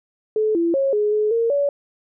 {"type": "tone with pitch steps", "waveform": "sine", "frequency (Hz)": [432, 337.4, 545, 419, 425.1, 461, 569], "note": ["A4", "E4", "C#5", "G#4", "G#4", "A#4", "C#5"], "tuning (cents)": [-32, 40, -29, 15, 40, -19, 45], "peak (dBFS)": -16, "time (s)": [0.36, 1.69], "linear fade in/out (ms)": 2, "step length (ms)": 190, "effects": []}